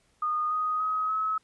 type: tone with pitch steps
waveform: sine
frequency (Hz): 1228 / 1247.3 / 1266.9 / 1286.8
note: D#6 / D#6 / D#6 / E6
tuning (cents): -23 / +4 / +31 / -42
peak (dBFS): -25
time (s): 0.22-1.38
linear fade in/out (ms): 5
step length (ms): 290
effects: pink hiss -67 dBFS RMS until 1.43 s + resampled to 24000 Hz